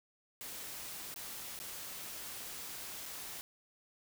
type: noise with dropouts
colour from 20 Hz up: white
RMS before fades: -45 dBFS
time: 0.41-3.41 s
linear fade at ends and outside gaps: 0 ms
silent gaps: 1.141-1.161 / 1.59-1.6 / 3.056-3.06 s
effects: none